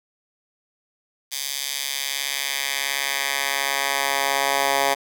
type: tone with high-pass filter sweep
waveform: 10% pulse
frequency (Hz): 138.6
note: C#3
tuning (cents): 0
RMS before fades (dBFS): -24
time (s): 1.31-4.95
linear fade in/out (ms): 20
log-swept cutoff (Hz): 4300 to 740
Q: 0.95
effects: none